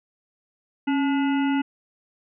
harmonic tone with a mistuned harmonic, 287.9 Hz, D4, 34 cents flat, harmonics 1 / 3 / 5 / 7 / 9 / 10, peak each -20 / -30 / -34 / -37 / -39 / -40 dBFS, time 0.87-1.62 s, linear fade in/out 10 ms, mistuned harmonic 1, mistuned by -82 cents, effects none

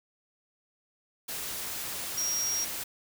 sine tone in noise, 5640 Hz, F8, 16 cents sharp, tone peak -28 dBFS, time 2.17-2.65 s, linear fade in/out 10 ms, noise white, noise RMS -36 dBFS, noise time 1.28-2.84 s, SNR +5 dB, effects none

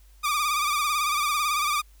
sawtooth tone with vibrato, 1189 Hz, D6, 21 cents sharp, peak -19 dBFS, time 0.23-1.82 s, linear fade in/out 20 ms, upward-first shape sine, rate 18 Hz, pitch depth 69 cents each way, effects added 50 Hz sine -50 dBFS peak until 2 s + white hiss -62 dBFS RMS until 2 s

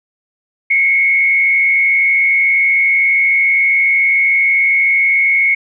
sine tone with frequency modulation, 2191 Hz, C#7, 21 cents flat, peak -9 dBFS, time 0.7-5.55 s, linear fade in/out 10 ms, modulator 87.1 Hz, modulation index 0.64, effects none

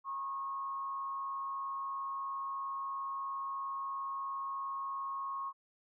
sine tone with frequency modulation, 1090 Hz, C#6, 29 cents flat, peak -36 dBFS, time 0.04-5.53 s, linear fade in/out 50 ms, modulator 137 Hz, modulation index 0.37, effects none

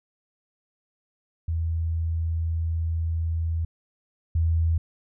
sine tone pair in turn, 82.1 / 82.1 Hz, E2 / E2, -6 / -6 cents, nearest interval unison, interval 0 cents, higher neither, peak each -23 / -19 dBFS, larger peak second, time 1.48-3.65 / 4.35-4.78 s, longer first, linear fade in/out 5 ms, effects none

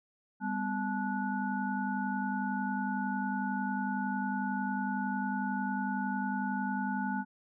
sine tone cluster, 199.6 / 250.6 / 866 / 1468 Hz, G3 / B3 / A5 / F#6, +32 / +25 / -28 / -14 cents, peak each -34 / -36 / -36 / -39 dBFS, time 0.4-7.25 s, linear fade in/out 50 ms, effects none

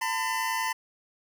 25% pulse tone pair together, 898.9 / 1009 Hz, A5 / B5, +37 / +37 cents, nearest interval major second, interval 200 cents, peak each -26 dBFS, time 0.01-0.73 s, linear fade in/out 10 ms, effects none

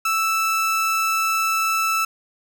30% pulse tone, 1318.5 Hz, E6, in tune, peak -16 dBFS, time 0.05-2.05 s, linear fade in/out 5 ms, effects none

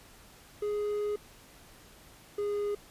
triangle tone pair in turn, 416 / 411 Hz, G#4 / G#4, +3 / -18 cents, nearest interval unison, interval 21 cents, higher first, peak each -27 dBFS, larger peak neither, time 0.62-1.16 / 2.38-2.75 s, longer first, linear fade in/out 5 ms, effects pink hiss -55 dBFS RMS until 2.9 s + resampled to 32000 Hz

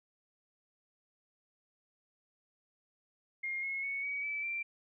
sine tone with pitch steps, 2129 / 2172 / 2217 / 2262 / 2308 / 2355 Hz, C7 / C#7 / C#7 / C#7 / D7 / D7, +30 / -36 / 0 / +34 / -31 / +4 cents, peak -34 dBFS, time 3.43-4.63 s, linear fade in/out 10 ms, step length 200 ms, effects none

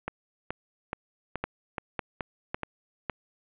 two click trains, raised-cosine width 0.5 ms, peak -16 / -14 dBFS, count 7 / 4, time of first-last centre 0.08-2.633 / 1.44-3.097 s, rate 2.35 / 1.81 Hz, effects resampled to 8000 Hz + 7-bit

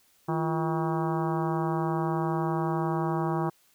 harmonic tone with a mistuned harmonic, 159.5 Hz, D#3, 43 cents sharp, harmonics 1 / 2 / 3 / 4 / 5 / 6 / 7 / 8 / 9 / 10, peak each -29 / -30 / -40 / -38 / -34 / -36 / -37 / -42 / -49 / -49 dBFS, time 0.28-3.5 s, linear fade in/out 10 ms, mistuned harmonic 2, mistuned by +120 cents, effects white hiss -64 dBFS RMS until 3.74 s

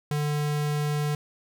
square tone, 148.2 Hz, D3, 16 cents sharp, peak -25 dBFS, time 0.11-1.15 s, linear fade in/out 2 ms, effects none

